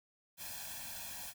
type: noise with comb filter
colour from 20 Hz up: white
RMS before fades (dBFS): -45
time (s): 0.37-1.34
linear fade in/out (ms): 50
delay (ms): 1.2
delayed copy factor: +1
effects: none